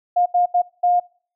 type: tone bursts at uneven times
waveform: sine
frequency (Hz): 710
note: F5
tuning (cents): +28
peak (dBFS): -13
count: 4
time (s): 0.16-0.26 / 0.34-0.46 / 0.54-0.62 / 0.83-1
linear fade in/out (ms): 10
effects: noise-tail reverb RT60 0.5 s tail -25 dB re dry